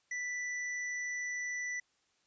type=tone; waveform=square; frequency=1975.5 Hz; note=B6; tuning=in tune; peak=-36 dBFS; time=0.11-1.8 s; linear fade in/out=5 ms; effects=white hiss -74 dBFS RMS until 2.26 s + resampled to 16000 Hz